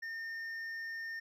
sine tone with hard clipping, 1819 Hz, A#6, 43 cents flat, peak -40 dBFS, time 0.02-1.2 s, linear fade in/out 10 ms, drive 4 dB, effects none

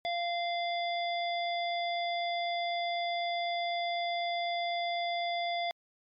harmonic tone, 692 Hz, F5, 16 cents flat, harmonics 1 / 3 / 5 / 7, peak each -31 / -38 / -39 / -46 dBFS, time 0.05-5.71 s, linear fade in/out 0 ms, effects MP3 96 kbps

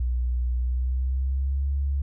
sine tone with pitch glide, 61.2 to 69.49 Hz, B1 to C#2, -15 to +5 cents, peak -22 dBFS, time 0-2.02 s, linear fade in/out 5 ms, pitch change +220 cents, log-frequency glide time 0.59-1.71 s, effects none

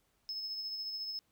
triangle tone with tremolo, 5200 Hz, E8, 24 cents flat, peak -34 dBFS, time 0.29-1.19 s, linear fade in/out 0 ms, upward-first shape sine, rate 14 Hz, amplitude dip 40%, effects tanh soft clip ceiling -31 dBFS + pink hiss -75 dBFS RMS until 1.31 s

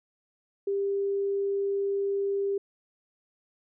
sine tone, 397.3 Hz, G4, 23 cents sharp, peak -25 dBFS, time 0.67-2.58 s, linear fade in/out 5 ms, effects none

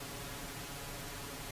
pink noise with comb filter, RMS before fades -44 dBFS, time 0-1.51 s, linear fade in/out 5 ms, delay 7.1 ms, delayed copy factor +0.85, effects resampled to 32000 Hz

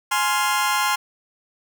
sawtooth chord, F minor, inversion first, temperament just, 838.1 / 1047.7 / 1396.9 Hz, Ab5 / C6 / F6, +16 / +2 / 0 cents, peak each -20 / -18 / -21 dBFS, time 0.11-0.96 s, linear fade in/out 10 ms, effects none

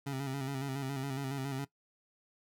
25% pulse tone with vibrato, 136 Hz, C#3, 33 cents flat, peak -31 dBFS, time 0.06-1.65 s, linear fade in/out 10 ms, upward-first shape square, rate 7.2 Hz, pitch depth 48 cents each way, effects noise-tail reverb RT60 0.1 s tail -18 dB re dry

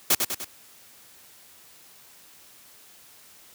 white noise with echo, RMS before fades -19 dBFS, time 0.1-0.15 s, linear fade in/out 5 ms, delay 99 ms, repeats 3, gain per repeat -5 dB, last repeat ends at 0.447 s, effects white hiss -52 dBFS RMS until 3.54 s + high-pass 60 Hz 12 dB/octave

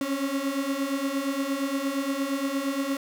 35% pulse beating tone pair, 269.5 / 278.1 Hz, C#4 / C#4, -49 / +6 cents, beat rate 8.6 Hz, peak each -29 / -26 dBFS, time 0.01-2.97 s, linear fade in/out 2 ms, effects none

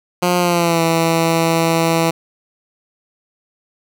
10% pulse tone with pitch glide, 177.8 to 164.94 Hz, F3 to E3, +31 to +1 cents, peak -5 dBFS, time 0.22-2.11 s, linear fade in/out 10 ms, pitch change -130 cents, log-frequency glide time 0.38-0.82 s, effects none

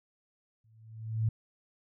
sine tone with exponential growth, 111 Hz, A2, 16 cents sharp, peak -23 dBFS, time 0.64-1.29 s, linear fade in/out 5 ms, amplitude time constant 140 ms, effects none

